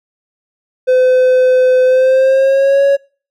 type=tone with pitch glide; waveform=triangle; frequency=510 to 556.2 Hz; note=C5 to C#5; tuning=-44 to +6 cents; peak=-5 dBFS; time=0.87-2.97 s; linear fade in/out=20 ms; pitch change=+150 cents; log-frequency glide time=1.84-2.83 s; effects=noise-tail reverb RT60 0.4 s tail -25 dB re dry